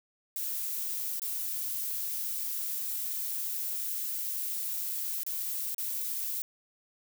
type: noise with dropouts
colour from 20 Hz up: violet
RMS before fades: -34 dBFS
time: 0.36-6.42 s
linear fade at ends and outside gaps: 1 ms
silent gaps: 1.196-1.218 / 5.234-5.264 / 5.746-5.781 s
effects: none